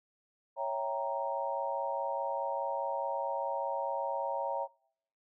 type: chord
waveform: sine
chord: C# diminished seventh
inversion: none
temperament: equal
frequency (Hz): 554.4 / 659.3 / 784 / 932.3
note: C#5 / E5 / G5 / Bb5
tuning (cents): 0 / 0 / 0 / 0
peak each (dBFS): -36 / -39 / -39 / -35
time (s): 0.56-4.68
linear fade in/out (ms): 50
effects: noise-tail reverb RT60 0.7 s tail -26 dB re dry